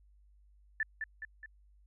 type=tone with echo; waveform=sine; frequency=1760 Hz; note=A6; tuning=in tune; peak=-29 dBFS; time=0.8-0.83 s; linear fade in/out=2 ms; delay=210 ms; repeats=3; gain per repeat=-5 dB; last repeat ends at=1.46 s; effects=added 50 Hz sine -60 dBFS peak until 1.86 s

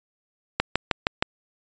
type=click train; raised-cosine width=0.3 ms; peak=-3 dBFS; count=5; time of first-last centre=0.6-1.225 s; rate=6.4 Hz; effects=resampled to 16000 Hz

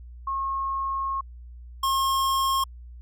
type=tone pair in turn; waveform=sine / square; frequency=1084 / 1075.9 Hz; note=C#6 / C6; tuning=-39 / +48 cents; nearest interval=unison; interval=13 cents; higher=first; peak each=-25 / -22 dBFS; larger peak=second; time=0.27-1.21 / 1.83-2.64 s; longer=first; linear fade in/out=5 ms; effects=added 60 Hz sine -40 dBFS peak until 3.01 s

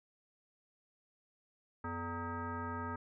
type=tone with frequency modulation; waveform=sine; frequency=587.3 Hz; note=D5; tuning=in tune; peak=-37 dBFS; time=1.84-2.96 s; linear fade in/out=5 ms; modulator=339 Hz; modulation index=2.7; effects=none

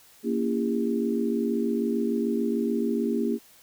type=chord; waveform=sine; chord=A# diminished seventh; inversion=none; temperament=just; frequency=233.1 / 279.7 / 335.6 / 402.8 Hz; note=A#3 / C#4 / E4 / G4; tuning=0 / +16 / +31 / +47 cents; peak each=-26 / -31 / -31 / -29 dBFS; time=0.23-3.39 s; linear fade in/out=50 ms; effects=white hiss -55 dBFS RMS until 3.62 s

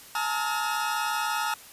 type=tone cluster; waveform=40% pulse; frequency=850 / 910 / 1278 / 1415 Hz; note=G#5 / A#5 / D#6 / F6; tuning=+40 / -42 / +46 / +22 cents; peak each=-31 dBFS; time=0.15-1.54 s; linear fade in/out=2 ms; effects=white hiss -48 dBFS RMS until 1.72 s + resampled to 32000 Hz

